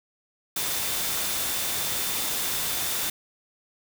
sine tone in noise, 3564 Hz, A7, 22 cents sharp, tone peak -38 dBFS, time 0.56-3.1 s, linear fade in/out 5 ms, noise white, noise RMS -28 dBFS, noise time 0.56-3.1 s, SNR -13 dB, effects none

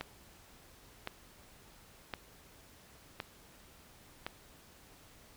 click train, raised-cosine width 0.3 ms, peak -21 dBFS, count 5, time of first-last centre 0.01-4.265 s, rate 0.94 Hz, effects pink hiss -59 dBFS RMS until 5.36 s

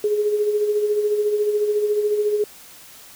sine tone with tremolo, 418.6 Hz, G#4, 14 cents sharp, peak -15 dBFS, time 0.04-2.44 s, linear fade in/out 2 ms, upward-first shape sine, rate 14 Hz, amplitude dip 50%, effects white hiss -44 dBFS RMS until 3.15 s

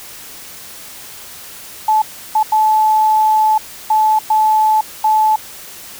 sine tone bursts at uneven times, 866 Hz, A5, 28 cents flat, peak -9 dBFS, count 6, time 1.88-2.02 / 2.35-2.43 / 2.52-3.58 / 3.9-4.19 / 4.3-4.81 / 5.04-5.36 s, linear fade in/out 5 ms, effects white hiss -34 dBFS RMS until 5.99 s

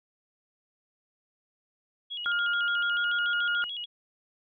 sine tone with vibrato, 3106 Hz, G7, 17 cents flat, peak -33 dBFS, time 2.1-3.86 s, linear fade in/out 20 ms, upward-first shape square, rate 6.9 Hz, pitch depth 120 cents each way
sine tone with pitch glide, 1409 to 1418 Hz, F6 to F6, +15 to +26 cents, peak -25 dBFS, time 2.26-3.64 s, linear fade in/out 0 ms, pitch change +11 cents, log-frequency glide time 2.92-3 s
effects none

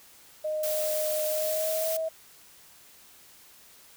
sine tone with pitch glide, 617 to 642.8 Hz, D#5 to E5, -15 to -44 cents, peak -27 dBFS, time 0.44-2.09 s, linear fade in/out 10 ms, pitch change +71 cents, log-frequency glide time 1.29-1.93 s
blue noise, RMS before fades -33 dBFS, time 0.63-1.97 s, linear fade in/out 5 ms
effects white hiss -54 dBFS RMS until 3.96 s

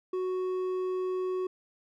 sine tone with hard clipping, 370 Hz, F#4, in tune, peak -30 dBFS, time 0.13-1.47 s, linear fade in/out 5 ms, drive 5 dB, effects none

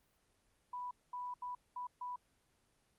sine tone bursts at uneven times, 987.8 Hz, B5, in tune, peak -40 dBFS, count 5, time 0.73-0.91 / 1.13-1.34 / 1.42-1.55 / 1.76-1.87 / 2.01-2.16 s, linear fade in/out 5 ms, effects pink hiss -75 dBFS RMS until 2.98 s + Opus 24 kbps

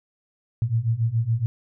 sine beating tone pair, 110.8 / 117.9 Hz, A2 / A#2, +13 / +20 cents, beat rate 7.1 Hz, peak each -24 / -22 dBFS, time 0.62-1.46 s, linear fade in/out 0 ms, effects none

